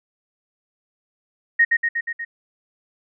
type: tone with echo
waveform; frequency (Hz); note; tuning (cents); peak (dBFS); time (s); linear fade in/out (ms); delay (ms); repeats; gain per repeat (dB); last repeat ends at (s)
sine; 1864.7; A#6; 0; -11; 1.59-1.65; 10; 120; 5; -3; 2.25
effects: none

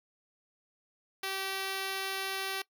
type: tone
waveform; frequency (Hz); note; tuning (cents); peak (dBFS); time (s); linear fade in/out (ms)
5% pulse; 386.1; G4; -26; -22; 1.23-2.62; 5
effects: noise-tail reverb RT60 0.1 s tail -21 dB re dry

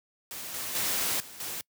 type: noise with level steps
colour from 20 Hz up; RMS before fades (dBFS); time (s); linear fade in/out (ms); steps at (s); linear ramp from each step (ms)
white; -39 / -35 / -29 / -46 / -36; 0.31-1.61; 0; 0.54 / 0.75 / 1.2 / 1.4; 2
effects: noise-tail reverb RT60 0.1 s tail -26 dB re dry + high-pass 80 Hz 12 dB/octave

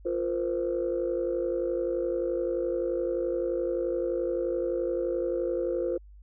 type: chord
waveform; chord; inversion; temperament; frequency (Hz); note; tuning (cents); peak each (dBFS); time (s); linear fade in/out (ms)
sine; F suspended fourth; none; equal with one note detuned; 349.2 / 466.2 / 517.8; F4 / Bb4 / C5; 0 / 0 / -18; -29 / -32 / -29; 0.05-5.98; 10
effects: tanh soft clip ceiling -19 dBFS + added 50 Hz sine -47 dBFS peak until 6.22 s

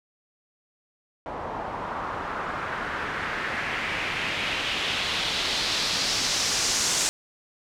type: noise with low-pass filter sweep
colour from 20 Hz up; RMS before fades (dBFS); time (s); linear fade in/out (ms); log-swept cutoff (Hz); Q
white; -28; 1.26-7.09; 0; 830 to 7100; 2
effects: none

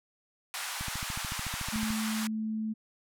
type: band-pass noise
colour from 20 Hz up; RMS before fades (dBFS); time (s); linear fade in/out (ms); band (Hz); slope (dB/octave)
pink; -37; 0.54-2.27; 0; 880 to 13000; 24
type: click train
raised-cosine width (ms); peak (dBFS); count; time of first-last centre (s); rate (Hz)
5; -26; 16; 0.81-1.905; 13.7
type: tone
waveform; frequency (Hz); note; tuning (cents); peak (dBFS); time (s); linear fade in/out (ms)
sine; 218.3; A3; -13; -30; 1.72-2.74; 20
effects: none

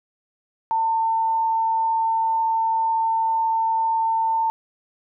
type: tone with frequency modulation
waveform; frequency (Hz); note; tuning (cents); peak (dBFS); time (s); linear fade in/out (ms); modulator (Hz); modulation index
sine; 899; A5; +37; -18; 0.71-4.5; 0; 32.4; 0.2
effects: none

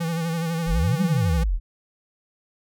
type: tone with vibrato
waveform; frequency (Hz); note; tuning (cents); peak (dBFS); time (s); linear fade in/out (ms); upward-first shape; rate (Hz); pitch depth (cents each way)
square; 165.6; E3; +8; -24; 0-1.44; 10; sine; 12; 50
type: exponential two-way sweep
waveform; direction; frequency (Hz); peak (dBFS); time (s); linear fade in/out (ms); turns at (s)
sine; up then down; 34.43 to 203 to 34.43; -19; 0.66-1.6; 50; 1.02
effects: none

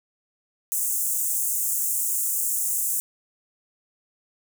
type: high-pass noise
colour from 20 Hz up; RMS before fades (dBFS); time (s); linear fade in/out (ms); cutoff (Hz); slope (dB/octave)
pink; -25; 0.72-3; 0; 7000; 48
effects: none

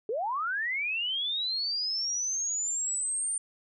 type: linear sweep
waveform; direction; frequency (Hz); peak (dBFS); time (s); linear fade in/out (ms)
sine; up; 401.3 to 9010; -28; 0.09-3.38; 2
effects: none

